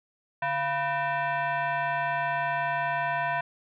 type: tone with frequency modulation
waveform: sine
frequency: 145.8 Hz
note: D3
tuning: 12 cents flat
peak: -25 dBFS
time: 0.42-3.41 s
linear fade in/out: 5 ms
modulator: 836 Hz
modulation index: 2.1
effects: none